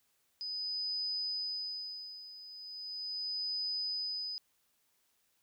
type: tone with tremolo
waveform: sine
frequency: 4996 Hz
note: D#8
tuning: 6 cents sharp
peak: -33 dBFS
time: 0.41-4.38 s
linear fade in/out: 0 ms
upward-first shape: sine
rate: 0.38 Hz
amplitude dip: 80%
effects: white hiss -75 dBFS RMS until 5.42 s